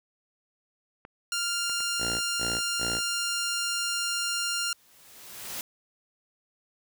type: clicks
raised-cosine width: 0.5 ms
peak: -28 dBFS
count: 3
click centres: 1.051 / 1.697 / 1.805 s
type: tone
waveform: 10% pulse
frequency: 1396.9 Hz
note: F6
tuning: in tune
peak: -19 dBFS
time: 1.32-4.73 s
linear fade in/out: 2 ms
type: tone bursts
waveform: 5% pulse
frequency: 58.6 Hz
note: A#1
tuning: 10 cents sharp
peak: -22 dBFS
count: 3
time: 1.98-3.01 s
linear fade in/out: 50 ms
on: 230 ms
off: 170 ms
type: noise with exponential growth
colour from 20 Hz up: white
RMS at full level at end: -34 dBFS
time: 4.46-5.61 s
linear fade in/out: 1 ms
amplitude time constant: 250 ms
effects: none